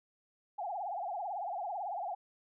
sine tone with vibrato, 756 Hz, F#5, 37 cents sharp, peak -35 dBFS, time 0.58-2.15 s, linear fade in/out 10 ms, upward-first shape triangle, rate 18 Hz, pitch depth 230 cents each way, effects none

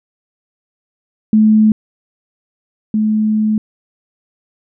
sine tone pair in turn, 216.1 / 215.3 Hz, A3 / A3, -31 / -37 cents, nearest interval unison, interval 6 cents, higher first, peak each -6 / -11 dBFS, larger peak first, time 1.33-1.72 / 2.94-3.58 s, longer second, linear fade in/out 2 ms, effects none

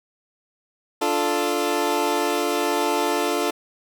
20% pulse chord, D minor, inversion none, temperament equal, 293.7 / 349.2 / 440 Hz, D4 / F4 / A4, 0 / 0 / 0 cents, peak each -21 / -20 / -19 dBFS, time 1.01-3.51 s, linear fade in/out 10 ms, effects none

